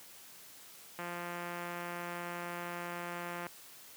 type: click train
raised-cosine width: 0.5 ms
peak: -26 dBFS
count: 432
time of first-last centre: 0.99-3.467 s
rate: 174 Hz
effects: white hiss -54 dBFS RMS until 3.96 s + high-pass 100 Hz 12 dB/octave